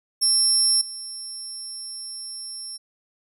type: tone with level steps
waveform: 25% pulse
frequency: 5400 Hz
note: E8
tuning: 41 cents sharp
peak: -12 / -28 dBFS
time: 0.21-2.78 s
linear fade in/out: 20 ms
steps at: 0.81 s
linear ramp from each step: 5 ms
effects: none